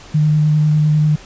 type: tone with vibrato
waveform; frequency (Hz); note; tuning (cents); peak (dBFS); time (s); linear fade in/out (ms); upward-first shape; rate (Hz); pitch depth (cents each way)
sine; 152.1; D#3; -39; -10; 0.14-1.16; 10; sine; 10; 14
effects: pink hiss -39 dBFS RMS until 1.25 s + resampled to 16000 Hz